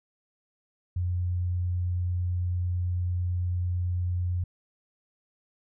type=tone; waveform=sine; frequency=89.1 Hz; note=F2; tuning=35 cents sharp; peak=-25 dBFS; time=0.96-4.44 s; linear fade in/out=5 ms; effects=none